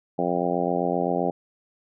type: harmonic tone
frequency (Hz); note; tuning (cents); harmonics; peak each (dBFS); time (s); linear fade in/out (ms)
87.7; F2; +8; 2 / 3 / 4 / 5 / 6 / 7 / 8 / 9; -30 / -30 / -30 / -30 / -30 / -30 / -30 / -30; 0.18-1.31; 10
effects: none